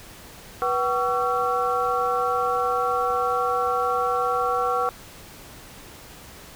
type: tone cluster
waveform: sine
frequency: 489.3 / 758 / 1126 / 1349 Hz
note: B4 / F#5 / C#6 / E6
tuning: -16 / +42 / +27 / +40 cents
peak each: -26 dBFS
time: 0.62-4.89 s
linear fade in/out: 0 ms
effects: pink hiss -44 dBFS RMS until 6.55 s